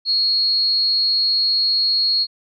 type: tone with amplitude modulation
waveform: sine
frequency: 4300 Hz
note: C8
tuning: 47 cents sharp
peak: -13 dBFS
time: 0.05-2.27 s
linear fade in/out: 50 ms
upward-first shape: sine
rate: 235 Hz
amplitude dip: 40%
effects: none